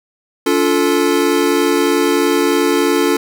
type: chord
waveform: square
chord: D minor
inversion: none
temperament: equal with one note detuned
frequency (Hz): 286.1 / 349.2 / 440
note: D4 / F4 / A4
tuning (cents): -45 / 0 / 0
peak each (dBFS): -17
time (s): 0.46-3.17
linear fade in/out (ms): 5
effects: none